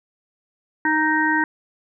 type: harmonic tone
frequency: 311.1 Hz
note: D#4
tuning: in tune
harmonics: 1 / 3 / 5 / 6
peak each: -22 / -22 / -22 / -22 dBFS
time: 0.85-1.44 s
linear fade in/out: 2 ms
effects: none

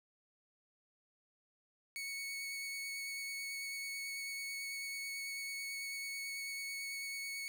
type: tone with vibrato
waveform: sawtooth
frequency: 2217 Hz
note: C#7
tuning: in tune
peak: -37 dBFS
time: 1.96-7.48 s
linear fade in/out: 0 ms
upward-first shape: sine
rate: 9.1 Hz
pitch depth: 10 cents each way
effects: none

